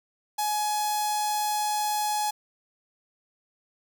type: tone with notch filter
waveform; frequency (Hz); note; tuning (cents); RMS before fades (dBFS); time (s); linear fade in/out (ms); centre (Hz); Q
sawtooth; 842; G#5; +24; -27; 0.38-2.31; 10; 2000; 0.58
effects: none